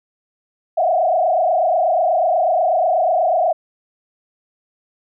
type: tone with frequency modulation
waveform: sine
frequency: 689 Hz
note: F5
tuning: 24 cents flat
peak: -13 dBFS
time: 0.77-3.53 s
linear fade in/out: 10 ms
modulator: 28.2 Hz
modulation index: 2.2
effects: none